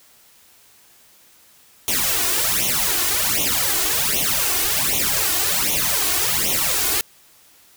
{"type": "noise with flanger", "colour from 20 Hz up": "white", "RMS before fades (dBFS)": -20, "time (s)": [1.88, 7.01], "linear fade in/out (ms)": 0, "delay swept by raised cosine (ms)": [0.31, 2.81], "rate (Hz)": 1.3, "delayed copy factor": 0.9, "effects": ["white hiss -52 dBFS RMS until 7.76 s"]}